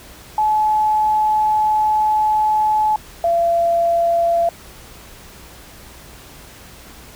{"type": "tone pair in turn", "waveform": "sine", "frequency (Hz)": [857, 680.2], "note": ["A5", "F5"], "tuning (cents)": [-46, -46], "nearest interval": "major third", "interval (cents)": 400, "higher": "first", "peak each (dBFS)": -13, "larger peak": "neither", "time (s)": [[0.38, 2.96], [3.24, 4.49]], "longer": "first", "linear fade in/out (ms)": 2, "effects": ["added 60 Hz sine -47 dBFS peak until 7.15 s", "pink hiss -41 dBFS RMS until 7.15 s"]}